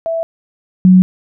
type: tone pair in turn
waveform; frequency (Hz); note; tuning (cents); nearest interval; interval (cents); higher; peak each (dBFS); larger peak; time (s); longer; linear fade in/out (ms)
sine; 659.3 / 184.66; E5 / F#3; 0 / -3; octave + minor seventh; 2203; first; -15 / -3; second; 0.06-0.23 / 0.85-1.02; neither; 0
effects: none